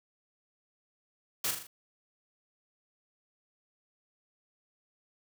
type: noise with echo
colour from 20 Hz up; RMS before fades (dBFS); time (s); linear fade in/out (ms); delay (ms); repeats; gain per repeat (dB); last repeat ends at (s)
white; -31; 1.44-1.51; 5; 40; 4; -5; 1.67
effects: high-pass 100 Hz 12 dB/octave